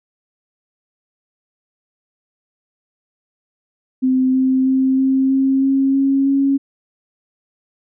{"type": "tone with pitch steps", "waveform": "sine", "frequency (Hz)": [258.9, 261.2, 263.4, 265.7, 268, 270.4, 272.7, 275.1], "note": ["C4", "C4", "C4", "C4", "C4", "C#4", "C#4", "C#4"], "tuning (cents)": [-18, -3, 12, 27, 42, -43, -28, -13], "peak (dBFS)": -12, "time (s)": [4.02, 6.58], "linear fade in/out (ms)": 20, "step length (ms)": 320, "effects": []}